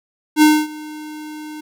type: tone with ADSR envelope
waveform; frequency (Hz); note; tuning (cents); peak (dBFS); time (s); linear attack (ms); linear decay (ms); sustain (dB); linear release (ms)
square; 305.1; D#4; -34; -7; 0.36-1.61; 61; 250; -23; 9
effects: none